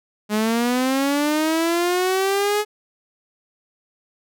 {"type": "linear sweep", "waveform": "sawtooth", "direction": "up", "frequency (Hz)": [207.7, 423.9], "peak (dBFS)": -14, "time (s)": [0.29, 2.65], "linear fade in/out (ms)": 50, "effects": []}